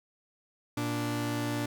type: tone pair together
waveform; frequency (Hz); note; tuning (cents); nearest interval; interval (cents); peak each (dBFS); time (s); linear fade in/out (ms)
sawtooth; 117.2 / 292.9; A#2 / D4; +10 / -5; octave + major third; 1585; -29 / -28; 0.77-1.66; 5
effects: none